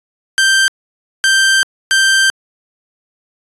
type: tone bursts at uneven times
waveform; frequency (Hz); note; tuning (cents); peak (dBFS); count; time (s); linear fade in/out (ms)
sawtooth; 1568; G6; 0; -5; 3; 0.38-0.68 / 1.24-1.63 / 1.91-2.3; 0
effects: resampled to 24000 Hz